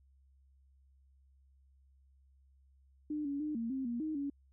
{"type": "tone with pitch steps", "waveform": "sine", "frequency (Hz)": [300.5, 282.2, 302.5, 229.7, 265.7, 237.2, 311.4, 282], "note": ["D4", "C#4", "D#4", "A#3", "C4", "A#3", "D#4", "C#4"], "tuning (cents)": [40, 31, -49, -25, 27, 30, 2, 30], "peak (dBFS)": -34, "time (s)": [3.1, 4.3], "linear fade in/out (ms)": 5, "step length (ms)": 150, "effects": ["added 67 Hz sine -63 dBFS peak until 4.52 s"]}